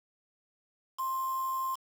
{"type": "tone with quantisation", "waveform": "sine", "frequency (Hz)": 1052, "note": "C6", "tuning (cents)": 9, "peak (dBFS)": -30, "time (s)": [0.98, 1.76], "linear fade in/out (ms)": 20, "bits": 7, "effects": []}